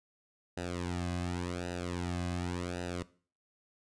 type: tone with flanger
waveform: sawtooth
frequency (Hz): 88.4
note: F2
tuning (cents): +22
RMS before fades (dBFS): -36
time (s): 0.57-3.03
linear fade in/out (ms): 5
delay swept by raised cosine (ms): 0.9 to 2.2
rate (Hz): 0.89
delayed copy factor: -0.9
effects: noise-tail reverb RT60 0.4 s tail -18 dB re dry + resampled to 22050 Hz